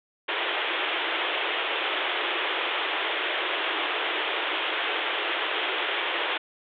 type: band-pass noise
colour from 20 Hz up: white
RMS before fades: -28 dBFS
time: 0.28-6.38 s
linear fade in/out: 10 ms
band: 310 to 3500 Hz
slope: 96 dB/octave
effects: none